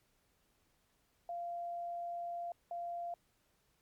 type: tone bursts at uneven times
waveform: sine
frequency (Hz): 692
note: F5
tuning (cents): -16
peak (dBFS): -38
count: 2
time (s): 1.29-2.52 / 2.71-3.14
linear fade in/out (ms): 2
effects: pink hiss -75 dBFS RMS until 3.81 s + MP3 96 kbps